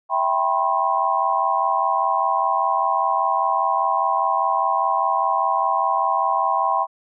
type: chord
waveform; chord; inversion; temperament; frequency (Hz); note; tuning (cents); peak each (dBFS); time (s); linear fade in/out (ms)
sine; C major seventh; first; equal with one note detuned; 659.3 / 784 / 987.8 / 1072.8; E5 / G5 / B5 / C6; 0 / 0 / 0 / +43; -26 / -22 / -22 / -22; 0.09-6.87; 50
effects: none